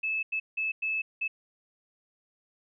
sine tone bursts at uneven times, 2609 Hz, E7, 18 cents flat, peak -27 dBFS, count 5, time 0.03-0.23 / 0.32-0.4 / 0.57-0.72 / 0.82-1.02 / 1.21-1.28 s, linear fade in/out 10 ms, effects none

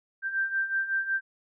sine beating tone pair, 1568 / 1573.4 Hz, G6 / G6, 0 / +6 cents, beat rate 5.4 Hz, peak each -32 / -27 dBFS, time 0.22-1.21 s, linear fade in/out 50 ms, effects none

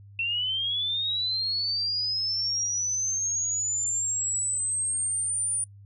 sine linear sweep, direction up, 2686 to 9397 Hz, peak -25 dBFS, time 0.19-5.64 s, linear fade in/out 2 ms, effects noise-tail reverb RT60 0.1 s tail -25 dB re dry + added 100 Hz sine -46 dBFS peak until 5.85 s

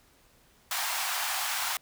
pink high-pass noise, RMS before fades -31 dBFS, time 0.71-1.77 s, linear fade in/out 2 ms, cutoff 730 Hz, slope 48 dB/octave, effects pink hiss -62 dBFS RMS until 1.81 s

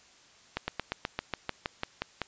slowing click train, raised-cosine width 0.3 ms, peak -14 dBFS, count 12, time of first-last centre 0.57-2.217 s, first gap 110 ms, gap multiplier 1.06, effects white hiss -58 dBFS RMS until 2.27 s + resampled to 16000 Hz

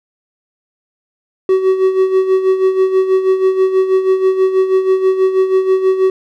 triangle tone with tremolo, 378.2 Hz, F#4, 38 cents sharp, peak -5 dBFS, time 1.49-6.1 s, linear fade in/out 2 ms, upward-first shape sine, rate 6.2 Hz, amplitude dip 65%, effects none

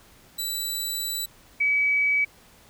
15% pulse / sine tone pair in turn, 3957 / 2281 Hz, B7 / C#7, +3 / +49 cents, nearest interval minor seventh, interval 954 cents, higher first, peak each -20 / -19 dBFS, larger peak second, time 0.38-1.26 / 1.6-2.25 s, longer first, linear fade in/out 10 ms, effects pink hiss -54 dBFS RMS until 2.69 s

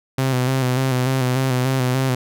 sawtooth tone with vibrato, 129.3 Hz, C3, 20 cents flat, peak -13 dBFS, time 0.18-2.15 s, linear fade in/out 5 ms, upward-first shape square, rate 3.4 Hz, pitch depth 39 cents each way, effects none

